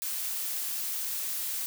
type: noise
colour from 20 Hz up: blue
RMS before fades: -33 dBFS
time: 0.02-1.66 s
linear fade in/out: 0 ms
effects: none